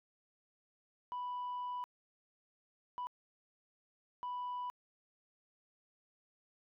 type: tone bursts at uneven times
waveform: sine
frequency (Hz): 987.8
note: B5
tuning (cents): 0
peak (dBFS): -36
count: 3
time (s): 1.12-1.84 / 2.98-3.07 / 4.23-4.7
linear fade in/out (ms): 0
effects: tanh soft clip ceiling -36 dBFS